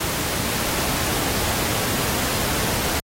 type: noise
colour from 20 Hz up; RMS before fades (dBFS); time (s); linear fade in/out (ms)
pink; -23; 0-3; 10
effects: high-pass 60 Hz 12 dB/octave + AAC 48 kbps